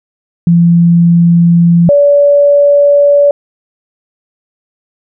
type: tone pair in turn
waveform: sine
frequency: 170.6 / 573.8 Hz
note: F3 / D5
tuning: -40 / -40 cents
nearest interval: octave + major sixth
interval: 2100 cents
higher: second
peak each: -3 dBFS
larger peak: neither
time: 0.47-1.89 / 1.89-3.31 s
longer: neither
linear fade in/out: 2 ms
effects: none